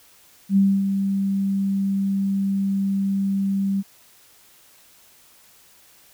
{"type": "tone with ADSR envelope", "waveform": "sine", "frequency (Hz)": 196, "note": "G3", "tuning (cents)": 0, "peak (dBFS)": -12, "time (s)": [0.49, 3.83], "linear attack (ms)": 75, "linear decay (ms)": 260, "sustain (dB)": -7, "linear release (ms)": 35, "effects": ["white hiss -53 dBFS RMS until 6.13 s"]}